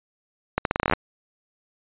accelerating click train, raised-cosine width 0.5 ms, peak -5 dBFS, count 12, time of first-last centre 0.58-0.935 s, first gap 72 ms, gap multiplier 0.82, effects resampled to 8000 Hz

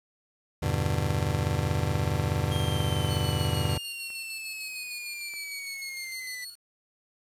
40% pulse chord, E minor seventh, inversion none, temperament just, 82.41 / 98.89 / 123.61 / 148.33 Hz, E2 / G2 / B2 / D3, 0 / +16 / +2 / +18 cents, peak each -30 dBFS, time 0.62-3.78 s, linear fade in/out 10 ms
45% pulse linear sweep, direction down, 3230 to 1975.5 Hz, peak -36 dBFS, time 2.51-6.45 s, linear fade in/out 10 ms
sawtooth tone with tremolo, 4368 Hz, C#8, 26 cents flat, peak -35 dBFS, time 3.09-6.56 s, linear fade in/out 20 ms, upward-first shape square, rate 6.6 Hz, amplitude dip 60%
clicks, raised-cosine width 0.5 ms, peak -36 dBFS, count 4, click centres 3.34 / 3.421 / 4.103 / 5.338 s
effects resampled to 32000 Hz + 9-bit

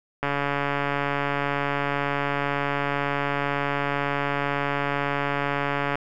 click train, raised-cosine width 0.5 ms, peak -10 dBFS, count 814, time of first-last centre 0.23-5.955 s, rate 142 Hz, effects none

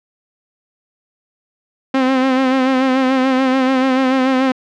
sawtooth tone with vibrato, 261.6 Hz, C4, in tune, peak -8 dBFS, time 1.94-4.52 s, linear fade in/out 5 ms, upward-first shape sine, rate 6.9 Hz, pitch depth 43 cents each way, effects low-pass 3000 Hz 12 dB/octave

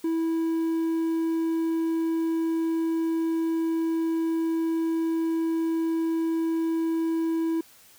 triangle tone, 327.3 Hz, E4, 12 cents flat, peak -21 dBFS, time 0.04-7.61 s, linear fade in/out 5 ms, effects white hiss -54 dBFS RMS until 7.98 s

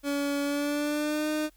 30% pulse tone with pitch glide, 283.9 to 306 Hz, C#4 to D#4, +41 to -29 cents, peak -24 dBFS, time 0.03-1.5 s, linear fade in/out 50 ms, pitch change +130 cents, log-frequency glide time 0.42-1.29 s, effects added 43 Hz sine -59 dBFS peak until 1.56 s + white hiss -66 dBFS RMS until 1.56 s

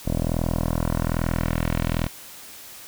10% pulse tone with low-pass filter sweep, 41.2 Hz, E1, in tune, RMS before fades -24 dBFS, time 0.05-2.08 s, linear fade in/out 20 ms, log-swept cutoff 540 to 3900 Hz, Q 1.2, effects white hiss -42 dBFS RMS until 2.87 s

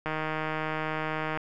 click train, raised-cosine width 0.5 ms, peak -16 dBFS, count 206, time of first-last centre 0.06-1.374 s, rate 156 Hz, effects none

